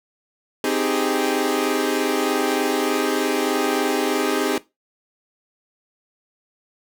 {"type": "chord", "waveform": "sawtooth", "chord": "Ab major seventh", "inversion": "first", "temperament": "equal", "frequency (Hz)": [261.6, 311.1, 392, 415.3], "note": ["C4", "Eb4", "G4", "Ab4"], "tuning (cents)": [0, 0, 0, 0], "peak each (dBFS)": -21, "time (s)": [0.64, 4.58], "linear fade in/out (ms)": 2, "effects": ["noise-tail reverb RT60 0.2 s tail -17 dB re dry"]}